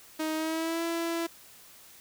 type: tone with pitch glide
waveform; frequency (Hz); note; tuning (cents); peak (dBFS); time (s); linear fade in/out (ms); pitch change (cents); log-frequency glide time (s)
sawtooth; 313.8 to 334.4; D#4 to E4; +15 to +25; -25; 0.19-1.27; 10; +110; 0.35-0.83
effects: white hiss -53 dBFS RMS until 2 s